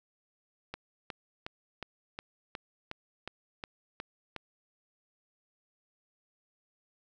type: click train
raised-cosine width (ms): 0.3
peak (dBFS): -22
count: 11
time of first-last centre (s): 0.74-4.363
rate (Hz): 2.76
effects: none